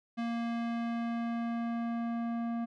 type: tone with low-pass filter sweep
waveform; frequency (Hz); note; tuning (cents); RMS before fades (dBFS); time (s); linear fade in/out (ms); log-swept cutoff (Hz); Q
square; 233.1; A#3; 0; -34; 0.17-2.66; 20; 3300 to 1100; 0.7
effects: none